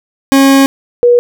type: tone pair in turn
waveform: 40% pulse / sine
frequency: 272.4 / 483 Hz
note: C#4 / B4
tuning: -30 / -39 cents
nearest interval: minor seventh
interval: 991 cents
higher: second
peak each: -3 dBFS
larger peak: neither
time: 0.32-0.66 / 1.03-1.19 s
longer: first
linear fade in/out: 0 ms
effects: none